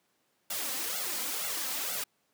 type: noise with flanger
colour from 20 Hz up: white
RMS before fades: -34 dBFS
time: 0.5-2.04 s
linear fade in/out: 5 ms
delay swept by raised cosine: 1.4 to 3.9 ms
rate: 2.1 Hz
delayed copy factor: +0.85
effects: pink hiss -73 dBFS RMS until 2.33 s + high-pass 200 Hz 12 dB/octave